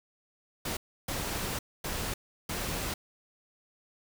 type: noise bursts at uneven times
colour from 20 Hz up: pink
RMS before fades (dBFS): -34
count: 4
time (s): 0.65-0.77 / 1.08-1.59 / 1.84-2.14 / 2.49-2.94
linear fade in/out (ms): 5
effects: none